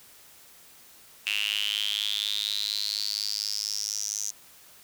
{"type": "tone with high-pass filter sweep", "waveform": "square", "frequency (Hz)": 52.1, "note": "G#1", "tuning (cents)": 6, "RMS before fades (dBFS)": -30, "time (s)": [1.26, 4.31], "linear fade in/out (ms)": 10, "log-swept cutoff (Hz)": [2700, 6300], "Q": 9.5, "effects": ["white hiss -53 dBFS RMS until 4.83 s"]}